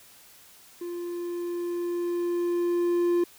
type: tone with level ramp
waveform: triangle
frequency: 348.2 Hz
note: F4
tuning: 5 cents flat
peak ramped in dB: -30 to -18 dBFS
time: 0.81-3.24 s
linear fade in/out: 5 ms
effects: white hiss -53 dBFS RMS until 3.38 s